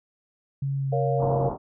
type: tone with pitch glide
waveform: sine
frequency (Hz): 137.9 to 135.06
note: C#3 to C#3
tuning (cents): -9 to -45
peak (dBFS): -24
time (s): 0.62-1.49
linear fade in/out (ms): 5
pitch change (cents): -36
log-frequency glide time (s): 0.77-0.91
type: chord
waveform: sine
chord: Bb minor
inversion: none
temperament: just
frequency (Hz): 466.2 / 559.4 / 699.2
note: Bb4 / Db5 / F5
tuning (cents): 0 / +16 / +2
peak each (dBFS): -27 / -28 / -28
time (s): 0.92-1.5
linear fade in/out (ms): 10
type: low-pass noise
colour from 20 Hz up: white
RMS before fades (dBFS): -31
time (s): 1.18-1.58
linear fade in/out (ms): 50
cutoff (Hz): 980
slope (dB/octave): 48
effects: none